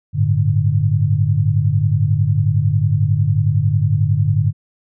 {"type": "chord", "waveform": "sine", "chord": "G suspended second", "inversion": "none", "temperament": "equal with one note detuned", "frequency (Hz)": [98.97, 110, 146.83], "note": ["G2", "A2", "D3"], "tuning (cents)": [17, 0, 0], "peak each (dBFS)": -17, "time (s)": [0.13, 4.53], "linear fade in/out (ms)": 50, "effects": []}